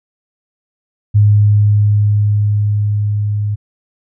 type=tone with level ramp; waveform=sine; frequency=104 Hz; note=G#2; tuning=3 cents sharp; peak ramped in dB=-5 to -14 dBFS; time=1.14-3.56 s; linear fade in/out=20 ms; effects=none